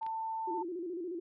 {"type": "tone", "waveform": "sine", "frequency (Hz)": 892, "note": "A5", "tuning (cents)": 23, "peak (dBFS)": -34, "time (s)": [0.01, 0.63], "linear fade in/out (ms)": 10}
{"type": "clicks", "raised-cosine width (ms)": 0.3, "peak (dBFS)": [-42, -34], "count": 2, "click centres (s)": [0.03, 0.065]}
{"type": "tone with vibrato", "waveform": "sine", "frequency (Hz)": 349.2, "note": "F4", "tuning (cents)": 0, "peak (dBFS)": -36, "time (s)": [0.47, 1.2], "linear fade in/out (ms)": 10, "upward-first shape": "square", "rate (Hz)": 14, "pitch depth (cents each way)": 83}
{"effects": []}